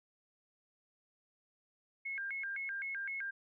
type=tone with vibrato; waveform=sine; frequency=1864.7 Hz; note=A#6; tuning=in tune; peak=-37 dBFS; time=2.05-3.31 s; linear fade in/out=10 ms; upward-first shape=square; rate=3.9 Hz; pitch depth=270 cents each way; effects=none